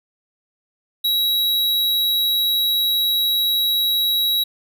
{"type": "tone", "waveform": "square", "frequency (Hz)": 3871, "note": "B7", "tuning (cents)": -35, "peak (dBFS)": -17, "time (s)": [1.04, 4.44], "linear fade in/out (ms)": 10, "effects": []}